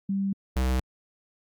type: tone pair in turn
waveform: sine / square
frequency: 196.1 / 64.17 Hz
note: G3 / C2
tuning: +1 / -33 cents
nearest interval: octave + perfect fifth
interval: 1934 cents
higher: first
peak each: -24 / -23 dBFS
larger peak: second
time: 0.09-0.33 / 0.56-0.8 s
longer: neither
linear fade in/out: 5 ms
effects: Opus 48 kbps